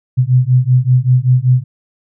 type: beating tone pair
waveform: sine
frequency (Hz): 124.2 / 129.4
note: B2 / C3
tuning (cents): +10 / -19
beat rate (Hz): 5.2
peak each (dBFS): -11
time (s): 0.17-1.64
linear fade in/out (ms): 20
effects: none